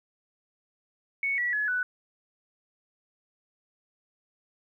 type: tone with pitch steps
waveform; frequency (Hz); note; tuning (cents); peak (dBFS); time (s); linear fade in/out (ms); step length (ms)
sine; 2217 / 1941.2 / 1699.7 / 1488.2; C#7 / B6 / G#6 / F#6; 0 / -30 / +40 / +10; -25; 1.23-1.83; 2; 150
effects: 11-bit